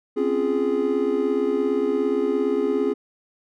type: chord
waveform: triangle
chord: Db major seventh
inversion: third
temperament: just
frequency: 259.9 / 277.2 / 346.5 / 415.8 Hz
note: C4 / Db4 / F4 / Ab4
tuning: -11 / 0 / -14 / +2 cents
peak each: -25 / -25 / -25 / -20 dBFS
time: 0.16-2.94 s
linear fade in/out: 20 ms
effects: none